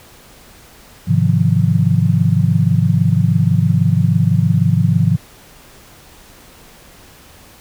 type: chord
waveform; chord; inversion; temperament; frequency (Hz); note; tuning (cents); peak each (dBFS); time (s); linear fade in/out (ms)
sine; F minor seventh; first; just; 104.77 / 130.96 / 157.15 / 174.61; Ab2 / C3 / Eb3 / F3; +16 / +2 / +18 / 0; -16; 1.07-5.17; 20
effects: pink hiss -43 dBFS RMS until 7.6 s